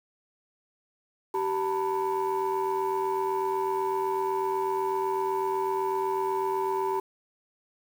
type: tone cluster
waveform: sine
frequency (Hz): 385.4 / 895 / 983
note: G4 / A5 / B5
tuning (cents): -29 / +29 / -8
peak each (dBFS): -27 / -29 / -30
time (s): 1.34-7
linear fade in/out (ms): 5
effects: tanh soft clip ceiling -20 dBFS + 8-bit